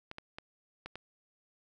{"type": "clicks", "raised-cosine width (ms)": 0.3, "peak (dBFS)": -26, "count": 5, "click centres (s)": [0.114, 0.184, 0.385, 0.86, 0.956], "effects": []}